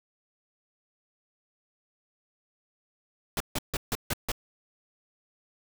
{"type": "noise bursts", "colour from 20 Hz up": "pink", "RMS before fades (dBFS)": -29, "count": 6, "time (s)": [3.37, 4.318], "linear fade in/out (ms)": 2, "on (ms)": 33, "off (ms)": 150, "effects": []}